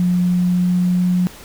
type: tone with pitch glide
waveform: sine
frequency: 178.7 to 180.15 Hz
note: F3 to F#3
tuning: +40 to -46 cents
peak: -13 dBFS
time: 0-1.27 s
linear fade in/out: 0 ms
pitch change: +14 cents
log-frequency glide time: 0.36-1.08 s
effects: pink hiss -39 dBFS RMS until 1.44 s